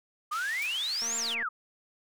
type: band-pass noise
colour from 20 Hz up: pink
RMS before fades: -43 dBFS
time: 0.31-1.35 s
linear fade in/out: 20 ms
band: 1800 to 9500 Hz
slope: 12 dB/octave
type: exponential two-way sweep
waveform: sine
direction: up then down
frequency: 1178 to 7459 to 1178 Hz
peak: -29 dBFS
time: 0.31-1.49 s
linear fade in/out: 10 ms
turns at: 1.17 s
type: noise with exponential decay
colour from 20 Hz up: blue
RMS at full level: -40 dBFS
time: 0.62-0.74 s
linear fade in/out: 0 ms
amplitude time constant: 25 ms
type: click train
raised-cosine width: 0.5 ms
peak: -29 dBFS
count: 95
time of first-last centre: 1.02-1.427 s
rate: 231 Hz
effects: none